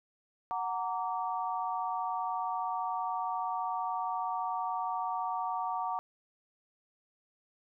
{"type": "chord", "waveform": "sine", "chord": "Gb augmented", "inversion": "none", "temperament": "just", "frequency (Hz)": [740, 925, 1156.2], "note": ["Gb5", "Bb5", "D6"], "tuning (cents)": [0, -14, -27], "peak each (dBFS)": [-35, -35, -37], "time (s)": [0.51, 5.99], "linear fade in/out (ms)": 0, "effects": []}